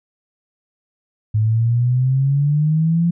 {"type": "exponential sweep", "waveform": "sine", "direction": "up", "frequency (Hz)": [106.4, 173.1], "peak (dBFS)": -13, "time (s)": [1.34, 3.11], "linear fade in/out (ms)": 10, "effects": []}